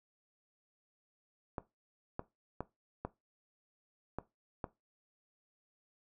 clicks, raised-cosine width 1 ms, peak -23 dBFS, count 6, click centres 1.582 / 2.194 / 2.606 / 3.05 / 4.186 / 4.642 s, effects noise-tail reverb RT60 0.2 s tail -17 dB re dry

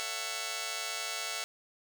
5% pulse chord, F# minor seventh, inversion first, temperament just, 444 / 555 / 666 / 740 Hz, A4 / C#5 / E5 / F#5, +16 / +2 / +18 / 0 cents, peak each -33 / -33 / -28 / -30 dBFS, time 0-1.44 s, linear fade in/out 0 ms, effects none

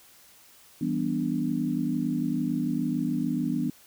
sine chord, E minor seventh, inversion none, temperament equal, 164.81 / 196 / 246.9 / 293.7 Hz, E3 / G3 / B3 / D4, 0 / 0 / 0 / 0 cents, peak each -32 / -33 / -28 / -30 dBFS, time 0.81-3.7 s, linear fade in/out 5 ms, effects white hiss -55 dBFS RMS until 3.86 s

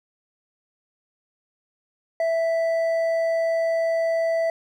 triangle tone with hard clipping, 659.3 Hz, E5, in tune, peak -21 dBFS, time 2.2-4.5 s, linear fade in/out 2 ms, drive 8 dB, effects none

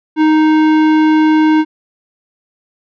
sine tone with tanh clipping, 311.1 Hz, D#4, in tune, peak -9 dBFS, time 0.16-1.65 s, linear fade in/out 50 ms, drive 16 dB, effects none

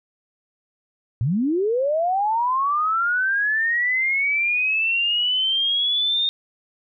sine linear sweep, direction up, 102.7 to 3678 Hz, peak -18 dBFS, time 1.21-6.29 s, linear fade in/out 0 ms, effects none

